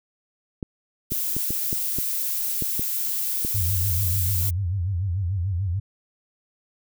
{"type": "clicks", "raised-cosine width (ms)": 3, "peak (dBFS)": -16, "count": 9, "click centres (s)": [0.628, 1.12, 1.366, 1.506, 1.729, 1.986, 2.623, 2.795, 3.449]}
{"type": "noise", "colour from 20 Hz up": "violet", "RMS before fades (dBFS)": -26, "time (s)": [1.1, 4.51], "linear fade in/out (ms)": 20}
{"type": "tone with vibrato", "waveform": "sine", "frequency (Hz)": 92.5, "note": "F#2", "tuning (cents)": 0, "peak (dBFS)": -22, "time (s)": [3.54, 5.8], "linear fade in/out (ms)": 10, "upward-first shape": "sine", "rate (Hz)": 6.8, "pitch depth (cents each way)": 160}
{"effects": []}